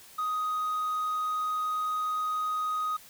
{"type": "tone", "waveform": "triangle", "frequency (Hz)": 1250, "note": "D#6", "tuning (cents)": 8, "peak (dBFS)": -25, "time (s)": [0.18, 2.97], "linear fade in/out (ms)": 10, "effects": ["tanh soft clip ceiling -21 dBFS", "white hiss -52 dBFS RMS until 3.09 s"]}